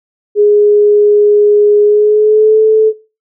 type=tone with pitch glide; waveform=sine; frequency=415.3 to 436.2 Hz; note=G#4 to A4; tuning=0 to -15 cents; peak=-4 dBFS; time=0.35-2.93 s; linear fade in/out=50 ms; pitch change=+85 cents; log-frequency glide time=1.83-2.6 s; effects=noise-tail reverb RT60 0.3 s tail -17 dB re dry